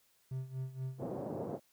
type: tone with tremolo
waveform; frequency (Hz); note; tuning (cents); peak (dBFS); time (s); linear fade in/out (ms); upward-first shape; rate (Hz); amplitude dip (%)
triangle; 130.81; C3; 0; -33; 0.31-1.03; 5; sine; 4.2; 80
type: band-pass noise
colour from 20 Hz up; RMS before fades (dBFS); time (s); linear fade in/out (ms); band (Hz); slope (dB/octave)
white; -40; 0.98-1.6; 50; 110 to 620; 24
effects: white hiss -71 dBFS RMS until 1.72 s